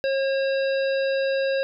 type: harmonic tone with a mistuned harmonic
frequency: 541 Hz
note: C#5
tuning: 42 cents flat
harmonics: 1 / 3 / 5 / 7 / 9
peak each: -21 / -31 / -35 / -38 / -40 dBFS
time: 0.04-1.63 s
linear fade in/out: 0 ms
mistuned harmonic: 7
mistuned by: +41 cents
effects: none